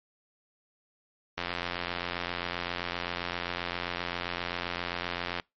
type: click train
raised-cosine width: 0.3 ms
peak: -15 dBFS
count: 353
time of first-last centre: 1.38-5.398 s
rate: 87.6 Hz
effects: noise-tail reverb RT60 0.2 s tail -25 dB re dry + MP3 32 kbps